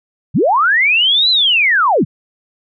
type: linear two-way sweep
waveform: sine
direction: up then down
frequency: 89.5 to 4090 to 92.1 Hz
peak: -9 dBFS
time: 0.34-2.05 s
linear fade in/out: 20 ms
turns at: 1.3 s
effects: none